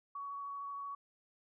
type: tone with vibrato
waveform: sine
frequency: 1124 Hz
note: C#6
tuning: 24 cents sharp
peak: -40 dBFS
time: 0.15-0.95 s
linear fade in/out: 5 ms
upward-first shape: triangle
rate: 13 Hz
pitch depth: 12 cents each way
effects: none